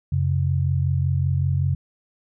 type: tone pair together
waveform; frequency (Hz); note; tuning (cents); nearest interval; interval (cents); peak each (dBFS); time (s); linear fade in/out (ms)
sine; 90.9 / 136.2; F#2 / C#3; -30 / -30; perfect fifth; 700; -21; 0.12-1.75; 5
effects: none